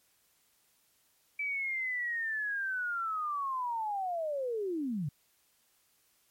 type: linear sweep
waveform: sine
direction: down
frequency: 2316 to 132.1 Hz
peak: -31 dBFS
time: 1.39-5.09 s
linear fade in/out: 5 ms
effects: white hiss -70 dBFS RMS until 6.3 s + MP3 64 kbps